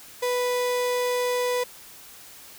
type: tone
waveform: 35% pulse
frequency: 493.9 Hz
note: B4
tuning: in tune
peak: -21 dBFS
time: 0.22-1.64 s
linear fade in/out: 10 ms
effects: white hiss -46 dBFS RMS until 2.58 s